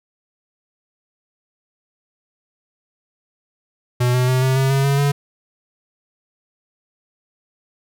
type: tone with pitch steps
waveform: square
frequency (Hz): 123.47 / 125.99 / 128.56 / 131.19 / 133.87 / 136.6 / 139.39 / 142.24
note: B2 / B2 / C3 / C3 / C3 / C#3 / C#3 / C#3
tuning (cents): 0 / +35 / -30 / +5 / +40 / -25 / +10 / +45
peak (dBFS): -15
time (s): 4-5.12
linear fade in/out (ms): 10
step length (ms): 140
effects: none